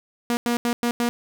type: tone bursts at uneven times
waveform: sawtooth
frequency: 238.5 Hz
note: A#3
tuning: 40 cents sharp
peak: -16 dBFS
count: 5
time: 0.3-0.37 / 0.46-0.57 / 0.65-0.73 / 0.83-0.91 / 1-1.09 s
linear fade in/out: 0 ms
effects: none